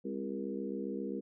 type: harmonic tone with a mistuned harmonic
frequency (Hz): 67.5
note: C#2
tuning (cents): -45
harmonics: 3 / 4 / 5 / 6 / 7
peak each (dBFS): -40 / -41 / -42 / -43 / -43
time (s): 0.04-1.21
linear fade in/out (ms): 20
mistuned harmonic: 4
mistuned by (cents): -48
effects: none